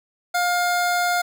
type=tone; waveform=25% pulse; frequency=708 Hz; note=F5; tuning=23 cents sharp; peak=-15 dBFS; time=0.34-1.22 s; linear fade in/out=10 ms; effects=none